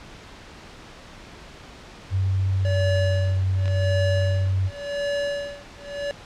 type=tone with vibrato; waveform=sine; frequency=95 Hz; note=F#2; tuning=46 cents sharp; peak=-19 dBFS; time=2.1-4.71 s; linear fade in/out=50 ms; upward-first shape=sine; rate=0.61 Hz; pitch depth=11 cents each way
type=tone with tremolo; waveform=square; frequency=572 Hz; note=D5; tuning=46 cents flat; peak=-23 dBFS; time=2.65-6.11 s; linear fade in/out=0 ms; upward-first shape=sine; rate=0.9 Hz; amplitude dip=100%
type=clicks; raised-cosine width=0.2 ms; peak=-19 dBFS; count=2; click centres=3.657 / 3.68 s
effects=pink hiss -43 dBFS RMS until 6.25 s + low-pass 5000 Hz 12 dB/octave